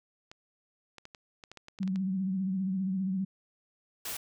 clicks, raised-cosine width 0.2 ms, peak -29 dBFS, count 12, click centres 0.315 / 0.983 / 1.054 / 1.148 / 1.438 / 1.516 / 1.573 / 1.684 / 1.788 / 1.831 / 1.877 / 1.959 s
sine tone with vibrato, 189.6 Hz, F#3, 43 cents sharp, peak -28 dBFS, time 1.8-3.25 s, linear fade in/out 10 ms, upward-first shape triangle, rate 15 Hz, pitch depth 72 cents each way
white noise, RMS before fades -37 dBFS, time 4.05-4.17 s, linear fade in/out 5 ms
effects none

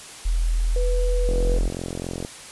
sine tone, 41.2 Hz, E1, in tune, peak -18 dBFS, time 0.25-1.69 s, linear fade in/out 10 ms
sine tone with pitch glide, 493.9 to 490.5 Hz, B4 to B4, 0 to -12 cents, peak -25 dBFS, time 0.76-1.58 s, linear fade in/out 2 ms, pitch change -12 cents, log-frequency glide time 0.97-1.39 s
click train, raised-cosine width 2 ms, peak -16 dBFS, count 43, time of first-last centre 1.29-2.249 s, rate 43.8 Hz
effects white hiss -40 dBFS RMS until 2.51 s + resampled to 24000 Hz

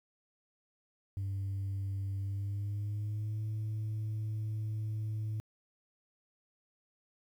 sine tone with pitch glide, 98 to 108.11 Hz, G2 to A2, 0 to -30 cents, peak -31 dBFS, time 1.17-5.4 s, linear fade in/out 0 ms, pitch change +170 cents, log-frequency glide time 2.18-3.42 s, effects tanh soft clip ceiling -32 dBFS + 11-bit

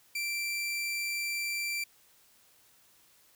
sawtooth tone, 2349 Hz, D7, in tune, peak -28 dBFS, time 0.15-1.84 s, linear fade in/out 5 ms, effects white hiss -63 dBFS RMS until 3.35 s

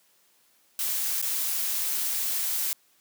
blue noise with dropouts, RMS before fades -28 dBFS, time 0.79-2.73 s, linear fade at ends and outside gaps 1 ms, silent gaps 1.216-1.225 s, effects white hiss -64 dBFS RMS until 3 s + high-pass 150 Hz 12 dB/octave

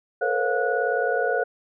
sine tone cluster, 441.5 / 481 / 540 / 709 / 1466 Hz, A4 / B4 / C#5 / F5 / F#6, +6 / -46 / -45 / +26 / -16 cents, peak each -27 dBFS, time 0.21-1.44 s, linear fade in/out 10 ms, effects none

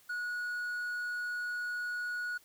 triangle tone, 1458 Hz, F#6, 26 cents flat, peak -32 dBFS, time 0.09-2.38 s, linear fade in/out 10 ms, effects white hiss -63 dBFS RMS until 2.44 s

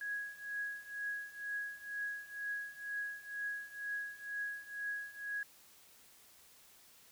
sine tone with tremolo, 1661.2 Hz, G#6, in tune, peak -35 dBFS, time 0.01-5.43 s, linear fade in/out 2 ms, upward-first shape triangle, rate 2.1 Hz, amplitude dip 90%, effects white hiss -62 dBFS RMS until 7.11 s

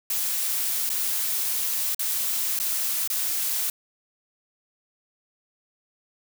blue noise with dropouts, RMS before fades -26 dBFS, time 0.1-3.7 s, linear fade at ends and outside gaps 2 ms, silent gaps 0.893-0.9 / 1.947-1.993 / 2.59-2.599 / 3.076-3.1 s, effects none

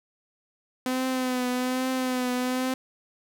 sawtooth tone with vibrato, 254.2 Hz, C4, 50 cents flat, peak -21 dBFS, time 0.86-2.74 s, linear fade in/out 2 ms, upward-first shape triangle, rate 1.2 Hz, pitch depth 41 cents each way, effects none

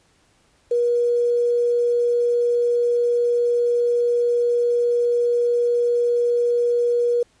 sine tone with quantisation, 479.4 Hz, A#4, 48 cents sharp, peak -16 dBFS, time 0.71-7.23 s, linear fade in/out 5 ms, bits 7, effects pink hiss -60 dBFS RMS until 7.4 s + resampled to 22050 Hz

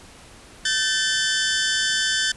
15% pulse tone pair together, 1533.9 / 1760 Hz, G6 / A6, -38 / 0 cents, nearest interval major second, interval 238 cents, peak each -16 dBFS, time 0.65-2.32 s, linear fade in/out 5 ms, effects pink hiss -46 dBFS RMS until 2.36 s + resampled to 24000 Hz

